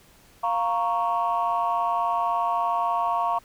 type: chord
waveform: sine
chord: Bb minor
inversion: second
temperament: equal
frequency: 698.5 / 932.3 / 1108.7 Hz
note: F5 / Bb5 / Db6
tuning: 0 / 0 / 0 cents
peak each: -25 dBFS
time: 0.43-3.39 s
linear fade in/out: 10 ms
effects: tanh soft clip ceiling -15 dBFS + pink hiss -55 dBFS RMS until 3.44 s